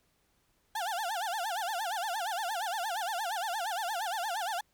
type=tone with vibrato; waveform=35% pulse; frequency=784 Hz; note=G5; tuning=in tune; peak=-30 dBFS; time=0.75-4.61 s; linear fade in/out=5 ms; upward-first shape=sine; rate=8.6 Hz; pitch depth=240 cents each way; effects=pink hiss -72 dBFS RMS until 4.73 s